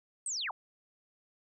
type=linear sweep; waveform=sine; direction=down; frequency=8590 to 680 Hz; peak=-33 dBFS; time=0.26-0.51 s; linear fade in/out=2 ms; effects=none